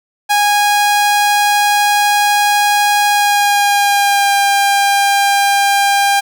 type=tone with pitch glide; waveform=sawtooth; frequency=824 to 800.1 Hz; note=G#5 to G5; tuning=-14 to +35 cents; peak=-6 dBFS; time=0.29-6.21 s; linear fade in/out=20 ms; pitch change=-51 cents; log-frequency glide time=3.07-4.35 s; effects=none